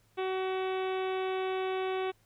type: harmonic tone with a mistuned harmonic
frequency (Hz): 376.7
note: F#4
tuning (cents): +31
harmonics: 1 / 2 / 3 / 4 / 5 / 6 / 7 / 8 / 9 / 10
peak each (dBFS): -31 / -37 / -42 / -46 / -49 / -46 / -47 / -51 / -50 / -54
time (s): 0.17-2.12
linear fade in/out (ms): 20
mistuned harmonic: 9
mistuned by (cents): +16
effects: added 108 Hz sine -69 dBFS peak until 2.25 s + pink hiss -69 dBFS RMS until 2.25 s